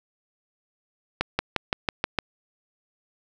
accelerating click train, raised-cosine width 0.3 ms, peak -6 dBFS, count 7, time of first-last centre 1.21-2.188 s, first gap 180 ms, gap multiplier 0.96, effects none

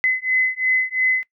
sine beating tone pair, 2030 / 2032.9 Hz, B6 / B6, +47 / +50 cents, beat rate 2.9 Hz, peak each -20 dBFS, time 0.04-1.23 s, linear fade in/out 0 ms, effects noise-tail reverb RT60 0.1 s tail -19 dB re dry

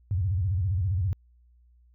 sine tone with vibrato, 92.5 Hz, F#2, in tune, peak -23 dBFS, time 0.11-1.13 s, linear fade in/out 0 ms, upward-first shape square, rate 15 Hz, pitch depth 180 cents each way, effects added 60 Hz sine -56 dBFS peak until 1.94 s

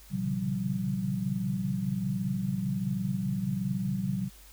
sine tone cluster, 117.6 / 135.6 / 140.6 / 169.1 / 190.4 Hz, A#2 / C#3 / C#3 / E3 / F#3, +16 / -38 / +25 / +44 / +50 cents, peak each -37 / -36 / -37 / -37 / -30 dBFS, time 0.1-4.3 s, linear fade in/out 50 ms, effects added 50 Hz sine -52 dBFS peak until 4.52 s + white hiss -55 dBFS RMS until 4.52 s

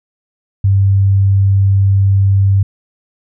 sine tone, 98 Hz, G2, in tune, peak -7 dBFS, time 0.64-2.63 s, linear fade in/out 5 ms, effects none

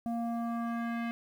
square tone with low-pass filter sweep, 233.1 Hz, A#3, in tune, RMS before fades -34 dBFS, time 0.06-1.11 s, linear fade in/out 0 ms, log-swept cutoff 630 to 2300 Hz, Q 1.9, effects 10-bit

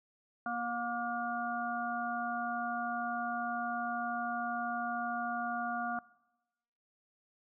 harmonic tone with a mistuned harmonic, 238.2 Hz, A#3, 38 cents sharp, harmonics 1 / 3 / 5 / 6, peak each -41 / -37 / -40 / -38 dBFS, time 0.46-5.99 s, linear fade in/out 2 ms, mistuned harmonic 5, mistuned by -29 cents, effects noise-tail reverb RT60 1.0 s tail -22 dB re dry

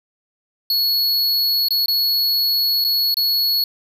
square tone with dropouts, 4365 Hz, C#8, 28 cents flat, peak -16 dBFS, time 0.7-3.64 s, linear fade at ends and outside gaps 2 ms, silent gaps 1.685-1.706 / 1.86-1.882 / 2.842-2.847 / 3.143-3.169 s, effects 9-bit

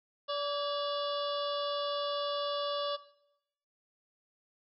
harmonic tone with a mistuned harmonic, 576 Hz, D5, 34 cents flat, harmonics 1 / 2 / 3 / 5 / 6 / 7 / 8 / 9, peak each -34 / -36 / -49 / -43 / -41 / -47 / -47 / -51 dBFS, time 0.28-2.97 s, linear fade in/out 20 ms, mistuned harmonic 3, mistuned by -85 cents, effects noise-tail reverb RT60 0.8 s tail -17 dB re dry

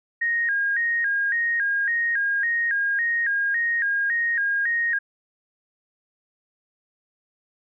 sine tone with vibrato, 1741 Hz, A6, 19 cents flat, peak -20 dBFS, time 0.21-4.99 s, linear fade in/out 10 ms, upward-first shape square, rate 1.8 Hz, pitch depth 120 cents each way, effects none

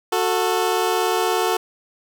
20% pulse tone pair together, 366.6 / 443.5 Hz, F#4 / A4, -16 / +14 cents, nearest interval minor third, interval 330 cents, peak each -16 dBFS, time 0.12-1.57 s, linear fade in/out 5 ms, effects none

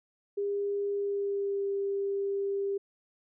sine tone with pitch glide, 403.5 to 397 Hz, G#4 to G4, -50 to +22 cents, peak -28 dBFS, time 0.37-2.78 s, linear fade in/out 10 ms, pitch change -28 cents, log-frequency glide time 0.93-1.68 s, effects none

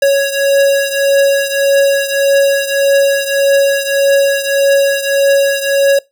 square beating tone pair, 554.4 / 556.1 Hz, C#5 / C#5, 0 / +5 cents, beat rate 1.7 Hz, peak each -11 / -15 dBFS, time 0.02-5.99 s, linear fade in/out 5 ms, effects noise-tail reverb RT60 0.2 s tail -22 dB re dry

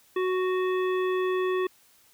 harmonic tone with a mistuned harmonic, 370 Hz, F#4, in tune, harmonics 1 / 3 / 5 / 7 / 9, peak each -24 / -33 / -37 / -42 / -45 dBFS, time 0.16-1.67 s, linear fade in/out 5 ms, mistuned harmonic 9, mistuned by +48 cents, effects white hiss -60 dBFS RMS until 2.13 s

